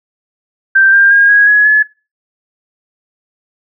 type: tone with pitch steps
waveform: sine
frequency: 1568 / 1595.4 / 1623.3 / 1651.7 / 1680.5 / 1709.9 Hz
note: G6 / G6 / G#6 / G#6 / G#6 / A6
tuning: 0 / +30 / -40 / -10 / +20 / -50 cents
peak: -4 dBFS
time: 0.75-1.83 s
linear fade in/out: 10 ms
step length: 180 ms
effects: noise-tail reverb RT60 0.3 s tail -22 dB re dry